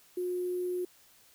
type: tone with sample-and-hold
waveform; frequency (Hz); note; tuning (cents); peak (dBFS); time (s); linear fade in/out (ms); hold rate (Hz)
sine; 359.9; F#4; -48; -30; 0.17-0.85; 5; 11025
effects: white hiss -61 dBFS RMS until 1.34 s